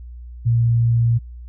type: tone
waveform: sine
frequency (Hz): 117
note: A#2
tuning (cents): +7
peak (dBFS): -13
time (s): 0.45-1.19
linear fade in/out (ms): 20
effects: added 60 Hz sine -33 dBFS peak until 1.48 s